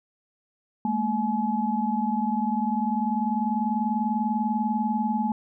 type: tone cluster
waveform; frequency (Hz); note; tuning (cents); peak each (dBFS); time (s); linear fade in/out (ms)
sine; 211.2 / 231.4 / 850; G#3 / A#3 / G#5; +29 / -13 / +40; -27; 0.85-5.32; 2
effects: none